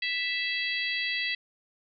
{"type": "harmonic tone", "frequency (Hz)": 659.3, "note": "E5", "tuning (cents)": 0, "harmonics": [3, 4, 5, 6, 7], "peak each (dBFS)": [-31, -33, -35, -37, -38], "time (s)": [0.02, 1.35], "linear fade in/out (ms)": 5, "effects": []}